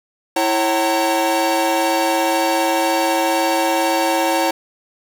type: tone cluster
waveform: 45% pulse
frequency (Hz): 330.5 / 546 / 762 / 914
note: E4 / C#5 / G5 / A#5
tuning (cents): +5 / -26 / -49 / -34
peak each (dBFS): -21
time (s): 0.36-4.51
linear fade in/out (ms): 5
effects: none